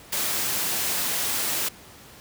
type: high-pass noise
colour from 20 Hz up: white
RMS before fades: -26 dBFS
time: 0.12-1.69 s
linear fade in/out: 10 ms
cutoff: 110 Hz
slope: 12 dB/octave
effects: pink hiss -47 dBFS RMS until 2.2 s + high-pass 60 Hz 12 dB/octave